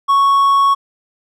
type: tone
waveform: triangle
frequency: 1108.7 Hz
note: C#6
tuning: in tune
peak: -7 dBFS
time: 0.08-0.75 s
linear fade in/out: 20 ms
effects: none